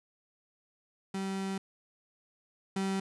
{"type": "tone pair in turn", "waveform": "35% pulse", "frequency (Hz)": [193.1, 193.1], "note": ["G3", "G3"], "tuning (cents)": [-26, -26], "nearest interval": "unison", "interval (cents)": 0, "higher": "neither", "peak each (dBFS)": [-31, -28], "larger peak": "second", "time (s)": [[1.14, 1.58], [2.76, 3]], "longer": "first", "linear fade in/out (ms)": 5, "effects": ["resampled to 24000 Hz", "11-bit"]}